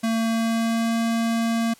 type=tone with pitch glide; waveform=square; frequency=226.1 to 229 Hz; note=A3 to A#3; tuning=+47 to -31 cents; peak=-21 dBFS; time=0.03-1.74 s; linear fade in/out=10 ms; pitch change=+22 cents; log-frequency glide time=0.16-0.97 s; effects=white hiss -52 dBFS RMS until 1.79 s + low-pass 12000 Hz 12 dB/octave